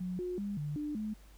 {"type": "tone with pitch steps", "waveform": "sine", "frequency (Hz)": [182.1, 360.1, 202.2, 147.7, 297.7, 214.5], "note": ["F#3", "F#4", "G#3", "D3", "D4", "A3"], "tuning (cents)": [-27, -47, -46, 10, 24, -44], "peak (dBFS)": -34, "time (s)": [0, 1.14], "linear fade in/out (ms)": 10, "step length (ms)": 190, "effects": ["added 50 Hz sine -54 dBFS peak until 1.37 s", "pink hiss -63 dBFS RMS until 1.37 s"]}